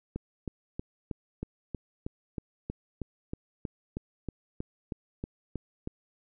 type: click train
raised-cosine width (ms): 3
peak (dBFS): -21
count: 19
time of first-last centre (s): 0.16-5.874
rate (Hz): 3.15
effects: none